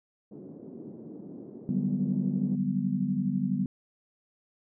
white band-pass noise, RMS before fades -44 dBFS, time 0.31-2.56 s, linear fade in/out 10 ms, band 170 to 360 Hz, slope 24 dB/octave
sine chord, G major seventh, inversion second, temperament equal with one note detuned, 146.83 / 184.04 / 196 / 246.9 Hz, D3 / F#3 / G3 / B3, 0 / -9 / 0 / 0 cents, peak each -34 / -32 / -29 / -31 dBFS, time 1.69-3.66 s, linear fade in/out 2 ms
effects none

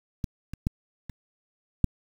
clicks, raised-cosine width 5 ms, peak -16 / -23 / -12 / -26 / -7 dBFS, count 5, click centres 0.242 / 0.536 / 0.669 / 1.097 / 1.843 s, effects 7-bit

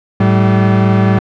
40% pulse tone pair together, 108 / 191.77 Hz, A2 / G3, -32 / -38 cents, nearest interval minor seventh, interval 994 cents, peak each -10 dBFS, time 0.2-1.19 s, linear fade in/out 5 ms, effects low-pass 2000 Hz 12 dB/octave

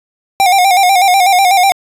square tone with vibrato, 754 Hz, F#5, 32 cents sharp, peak -7 dBFS, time 0.4-1.72 s, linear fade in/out 0 ms, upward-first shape square, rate 8.1 Hz, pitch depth 73 cents each way, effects resampled to 32000 Hz

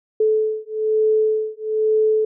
sine beating tone pair, 433.5 / 434.6 Hz, A4 / A4, -26 / -21 cents, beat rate 1.1 Hz, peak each -19 dBFS, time 0.2-2.25 s, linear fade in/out 5 ms, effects none

